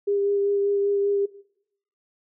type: tone with vibrato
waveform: sine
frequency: 402.1 Hz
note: G4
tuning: 44 cents sharp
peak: -20 dBFS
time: 0.07-1.26 s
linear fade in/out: 10 ms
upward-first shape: sine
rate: 5.1 Hz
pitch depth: 12 cents each way
effects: noise-tail reverb RT60 0.7 s tail -17 dB re dry